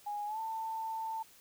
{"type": "tone with pitch glide", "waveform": "sine", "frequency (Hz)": [827, 891.5], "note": ["G#5", "A5"], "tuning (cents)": [-8, 22], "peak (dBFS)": -35, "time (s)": [0.06, 1.23], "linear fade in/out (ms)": 10, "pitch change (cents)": 130, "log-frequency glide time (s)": [0.26, 0.39], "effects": ["white hiss -60 dBFS RMS until 1.4 s"]}